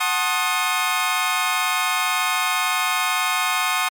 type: chord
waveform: 20% pulse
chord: F# diminished seventh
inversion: none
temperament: equal with one note detuned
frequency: 740 / 880 / 1071 / 1244.5 Hz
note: F#5 / A5 / C6 / Eb6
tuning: 0 / 0 / +40 / 0 cents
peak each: -21 / -23 / -19 / -18 dBFS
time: 0-3.89 s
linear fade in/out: 10 ms
effects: MP3 96 kbps